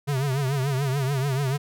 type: tone with vibrato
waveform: square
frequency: 136.4 Hz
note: C#3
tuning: 28 cents flat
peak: -23 dBFS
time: 0.07-1.58 s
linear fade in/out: 20 ms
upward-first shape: triangle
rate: 6.9 Hz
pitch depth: 130 cents each way
effects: none